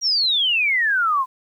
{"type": "exponential sweep", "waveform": "sine", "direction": "down", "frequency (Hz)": [5780, 1008], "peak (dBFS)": -16, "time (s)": [0.01, 1.26], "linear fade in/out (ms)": 50, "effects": ["9-bit"]}